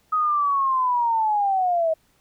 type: linear sweep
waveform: sine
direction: down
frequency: 1264 to 631 Hz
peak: -18 dBFS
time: 0.12-1.94 s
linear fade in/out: 10 ms
effects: pink hiss -63 dBFS RMS until 2.2 s